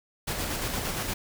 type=noise with tremolo; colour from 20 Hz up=pink; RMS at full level=-30 dBFS; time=0.27-1.14 s; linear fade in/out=10 ms; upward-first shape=square; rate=8.6 Hz; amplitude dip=30%; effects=none